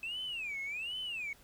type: tone with vibrato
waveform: sine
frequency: 2574 Hz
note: E7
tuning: 42 cents flat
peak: -35 dBFS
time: 0.03-1.33 s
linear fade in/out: 2 ms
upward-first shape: sine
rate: 1.3 Hz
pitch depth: 290 cents each way
effects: tanh soft clip ceiling -33 dBFS + pink hiss -61 dBFS RMS until 1.43 s